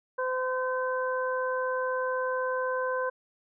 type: harmonic tone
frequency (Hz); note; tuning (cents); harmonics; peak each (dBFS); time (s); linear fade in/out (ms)
512; C5; -38; 1 / 2 / 3; -29 / -32 / -34; 0.18-3.1; 10
effects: none